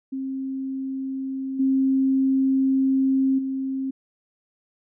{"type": "tone with level steps", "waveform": "sine", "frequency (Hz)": 266.7, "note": "C4", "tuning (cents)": 33, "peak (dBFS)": [-26, -17, -24], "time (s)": [0.12, 3.91], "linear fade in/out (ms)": 10, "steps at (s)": [1.59, 3.38], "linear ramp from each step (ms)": 10, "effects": []}